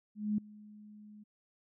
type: tone with ADSR envelope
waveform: sine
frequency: 210.3 Hz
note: G#3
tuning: 22 cents sharp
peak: -27 dBFS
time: 0.15-1.24 s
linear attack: 230 ms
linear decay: 4 ms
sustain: -23 dB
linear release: 14 ms
effects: none